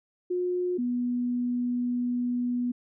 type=tone pair in turn; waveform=sine; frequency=359.4 / 244.7 Hz; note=F4 / B3; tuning=+50 / -16 cents; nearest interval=perfect fifth; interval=666 cents; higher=first; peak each=-25 dBFS; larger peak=neither; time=0.3-0.78 / 0.78-2.72 s; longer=second; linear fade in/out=10 ms; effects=none